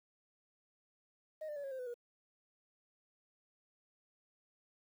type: tone with pitch steps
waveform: sine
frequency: 622.3 / 595.9 / 570.7 / 546.5 / 523.3 / 501.1 / 479.9 Hz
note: D#5 / D5 / D5 / C#5 / C5 / B4 / B4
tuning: 0 / +25 / -50 / -25 / 0 / +25 / -50 cents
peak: -38 dBFS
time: 1.41-1.942 s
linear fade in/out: 10 ms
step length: 76 ms
effects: tanh soft clip ceiling -39 dBFS + 11-bit